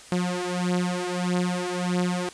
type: beating tone pair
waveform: sawtooth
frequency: 178.3 / 179.9 Hz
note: F3 / F#3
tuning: +36 / -48 cents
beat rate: 1.6 Hz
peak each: -23 dBFS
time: 0.12-2.29 s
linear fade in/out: 2 ms
effects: white hiss -46 dBFS RMS until 2.33 s + resampled to 22050 Hz